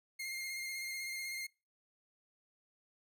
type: tone with vibrato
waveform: sawtooth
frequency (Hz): 2125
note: C7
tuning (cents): +26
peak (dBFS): -36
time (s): 0.19-1.47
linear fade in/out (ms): 10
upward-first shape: square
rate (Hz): 16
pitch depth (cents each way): 21
effects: noise-tail reverb RT60 0.3 s tail -25 dB re dry